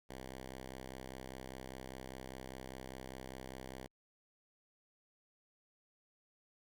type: tone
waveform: 5% pulse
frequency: 65 Hz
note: C2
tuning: 11 cents flat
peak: -35 dBFS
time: 0.09-3.87 s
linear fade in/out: 10 ms
effects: Opus 48 kbps